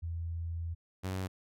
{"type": "tone pair in turn", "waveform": ["sine", "sawtooth"], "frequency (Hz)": [83.7, 93.95], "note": ["E2", "F#2"], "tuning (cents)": [27, 27], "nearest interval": "major second", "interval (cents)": 200, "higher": "second", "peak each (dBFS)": [-34, -30], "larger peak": "second", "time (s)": [[0.02, 0.75], [1.03, 1.28]], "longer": "first", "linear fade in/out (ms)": 20, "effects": ["AAC 64 kbps"]}